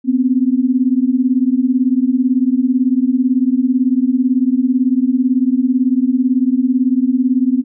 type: beating tone pair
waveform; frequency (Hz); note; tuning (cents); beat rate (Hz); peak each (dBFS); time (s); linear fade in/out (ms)
sine; 246.9 / 264.9; B3 / C4; 0 / +22; 18; -14; 0.04-7.64; 50
effects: none